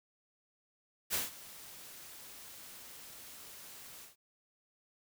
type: noise with ADSR envelope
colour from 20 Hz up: white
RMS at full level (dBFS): -32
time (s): 1.1-4.16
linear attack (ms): 39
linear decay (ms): 160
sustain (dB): -19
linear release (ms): 140
effects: none